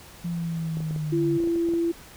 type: linear sweep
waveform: sine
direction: down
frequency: 172.7 to 144.9 Hz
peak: -26 dBFS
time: 0.24-1.38 s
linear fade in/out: 10 ms
type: clicks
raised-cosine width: 2 ms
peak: -25 dBFS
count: 10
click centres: 0.771 / 0.805 / 0.909 / 0.962 / 1.403 / 1.439 / 1.474 / 1.558 / 1.688 / 1.737 s
type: tone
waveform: sine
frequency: 337.2 Hz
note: E4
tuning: 39 cents sharp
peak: -21 dBFS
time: 1.12-1.92 s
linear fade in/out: 10 ms
effects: pink hiss -47 dBFS RMS until 2.16 s